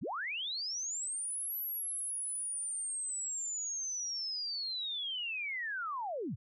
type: linear two-way sweep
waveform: sine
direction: up then down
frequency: 77.6 to 11840 to 77.6 Hz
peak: -35 dBFS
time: 0.01-6.36 s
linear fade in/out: 20 ms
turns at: 1.57 s
effects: none